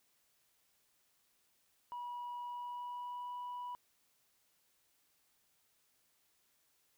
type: tone with pitch glide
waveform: sine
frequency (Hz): 970 to 981.3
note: B5 to B5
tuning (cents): -31 to -11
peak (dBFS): -39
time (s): 1.92-3.75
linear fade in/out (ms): 0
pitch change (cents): +20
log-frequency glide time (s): 2.43-3.32
effects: tanh soft clip ceiling -39 dBFS + white hiss -75 dBFS RMS until 6.97 s